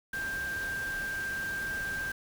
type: tone in noise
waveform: sine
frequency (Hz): 1581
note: G6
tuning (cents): +14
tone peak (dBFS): -32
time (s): 0.13-2.12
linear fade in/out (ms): 5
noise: pink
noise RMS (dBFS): -43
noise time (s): 0.13-2.12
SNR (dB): +8
effects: none